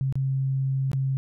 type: tone with dropouts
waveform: sine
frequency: 134.2 Hz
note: C3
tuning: 44 cents sharp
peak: -22 dBFS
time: 0.01-1.17 s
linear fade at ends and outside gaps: 0 ms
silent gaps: 0.125-0.155 / 0.916-0.932 s
effects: none